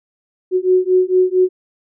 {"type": "beating tone pair", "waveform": "sine", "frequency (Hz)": [366.5, 370.9], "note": ["F#4", "F#4"], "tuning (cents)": [-16, 4], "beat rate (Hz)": 4.4, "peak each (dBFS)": -14, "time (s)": [0.51, 1.49], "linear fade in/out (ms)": 50, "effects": []}